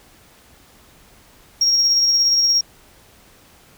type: tone with tremolo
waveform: sine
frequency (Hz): 5588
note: F8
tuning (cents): 0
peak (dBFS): -10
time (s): 1.61-2.61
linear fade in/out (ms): 5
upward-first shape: sine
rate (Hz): 17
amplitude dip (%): 35
effects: tanh soft clip ceiling -10 dBFS + pink hiss -50 dBFS RMS until 3.77 s